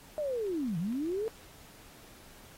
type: linear two-way sweep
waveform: sine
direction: down then up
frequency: 622.3 to 154.9 to 457.2 Hz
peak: -30 dBFS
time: 0.18-1.28 s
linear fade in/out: 0 ms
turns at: 0.78 s
type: clicks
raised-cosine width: 0.2 ms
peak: -39 dBFS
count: 9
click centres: 0.467 / 0.684 / 0.75 / 0.925 / 1.061 / 1.118 / 1.283 / 1.376 / 1.432 s
effects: pink hiss -55 dBFS RMS until 2.57 s + AAC 48 kbps